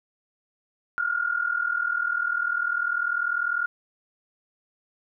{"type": "tone pair together", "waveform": "sine", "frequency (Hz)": [1396.9, 1437], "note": ["F6", "F6"], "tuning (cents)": [0, 49], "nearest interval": "unison", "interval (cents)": 49, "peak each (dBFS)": -26, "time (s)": [0.98, 3.66], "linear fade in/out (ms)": 0, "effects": []}